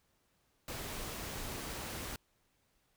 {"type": "noise", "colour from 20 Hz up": "pink", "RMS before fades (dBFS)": -42, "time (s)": [0.68, 2.16], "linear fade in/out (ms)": 2, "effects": ["pink hiss -75 dBFS RMS until 2.96 s"]}